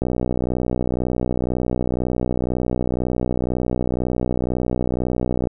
click train, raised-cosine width 2 ms, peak -8 dBFS, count 339, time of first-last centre 0.02-5.472 s, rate 62 Hz, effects none

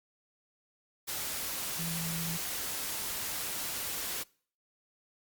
sine tone in noise, 166 Hz, E3, 12 cents sharp, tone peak -36 dBFS, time 1.78-2.38 s, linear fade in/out 20 ms, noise white, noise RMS -36 dBFS, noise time 1.07-4.24 s, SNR -3 dB, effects noise-tail reverb RT60 0.5 s tail -25 dB re dry + Opus 48 kbps

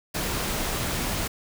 pink noise, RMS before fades -28 dBFS, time 0.14-1.28 s, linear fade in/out 10 ms, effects none

